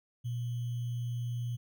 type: tone with sample-and-hold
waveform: sine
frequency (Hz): 120.2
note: B2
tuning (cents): -46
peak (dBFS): -32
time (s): 0.24-1.57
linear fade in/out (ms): 20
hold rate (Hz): 3150
effects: none